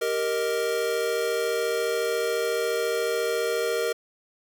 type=chord; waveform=square; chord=Eb major; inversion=first; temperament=equal; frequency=392 / 466.2 / 622.3 Hz; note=G4 / Bb4 / Eb5; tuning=0 / 0 / 0 cents; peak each=-32 / -26 / -32 dBFS; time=0.01-3.93 s; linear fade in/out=10 ms; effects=none